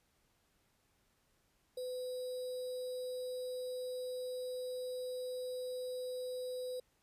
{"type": "tone with sample-and-hold", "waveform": "sine", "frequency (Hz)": 504, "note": "B4", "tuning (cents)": 35, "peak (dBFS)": -38, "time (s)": [1.77, 6.8], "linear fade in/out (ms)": 5, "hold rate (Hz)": 4410, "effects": ["pink hiss -75 dBFS RMS until 7.02 s", "resampled to 32000 Hz"]}